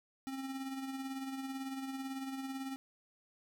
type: tone with tremolo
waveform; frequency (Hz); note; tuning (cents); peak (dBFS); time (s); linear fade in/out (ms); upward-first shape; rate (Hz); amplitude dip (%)
square; 267.6; C4; +39; -38; 0.27-2.76; 0; sine; 18; 45
effects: none